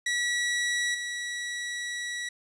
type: tone with level steps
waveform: sawtooth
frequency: 1935 Hz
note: B6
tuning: 36 cents flat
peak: -22 / -28 dBFS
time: 0.06-2.29 s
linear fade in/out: 5 ms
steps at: 0.94 s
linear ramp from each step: 10 ms
effects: resampled to 22050 Hz + 10-bit